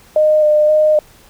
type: tone with vibrato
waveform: sine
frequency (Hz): 609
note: D#5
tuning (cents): -37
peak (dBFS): -8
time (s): 0.16-0.99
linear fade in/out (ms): 2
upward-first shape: square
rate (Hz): 1.9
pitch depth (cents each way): 14
effects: pink hiss -46 dBFS RMS until 1.29 s